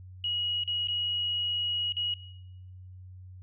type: tone with dropouts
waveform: sine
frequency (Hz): 2901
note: F#7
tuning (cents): -35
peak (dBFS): -28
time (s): 0.24-2.14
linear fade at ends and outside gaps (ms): 2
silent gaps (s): 0.637-0.676 / 0.873-0.884 / 1.923-1.967
effects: noise-tail reverb RT60 1.0 s tail -19 dB re dry + added 92 Hz sine -44 dBFS peak until 3.42 s